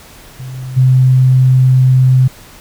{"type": "tone with level steps", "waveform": "sine", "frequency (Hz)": 129.2, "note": "C3", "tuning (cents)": -21, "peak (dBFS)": [-23, -21, -5], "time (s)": [0.39, 2.28], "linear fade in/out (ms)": 10, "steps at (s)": [0.55, 0.76], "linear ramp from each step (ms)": 20, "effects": ["pink hiss -38 dBFS RMS until 2.6 s"]}